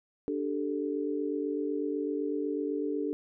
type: chord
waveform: sine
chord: D suspended fourth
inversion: none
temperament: equal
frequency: 293.7 / 392 / 440 Hz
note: D4 / G4 / A4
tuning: 0 / 0 / 0 cents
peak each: -32 / -35 / -34 dBFS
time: 0.28-3.13 s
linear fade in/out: 0 ms
effects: none